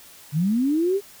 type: linear sweep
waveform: sine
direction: up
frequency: 138.59 to 410.4 Hz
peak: -18 dBFS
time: 0.32-1.01 s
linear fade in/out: 50 ms
effects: white hiss -47 dBFS RMS until 1.2 s